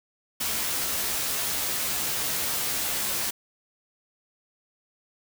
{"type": "noise with comb filter", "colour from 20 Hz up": "white", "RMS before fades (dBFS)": -28, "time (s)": [0.4, 3.31], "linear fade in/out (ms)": 10, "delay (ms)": 14, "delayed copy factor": 0.65, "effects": []}